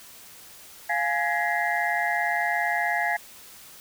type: tone cluster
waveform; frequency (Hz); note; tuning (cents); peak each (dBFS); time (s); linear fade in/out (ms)
sine; 699 / 836 / 1673 / 1913 / 2071; F5 / G#5 / G#6 / A#6 / C7; +1 / +11 / +12 / +44 / -18; -28 / -29 / -28 / -29 / -32; 0.89-3.17; 10
effects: white hiss -47 dBFS RMS until 3.8 s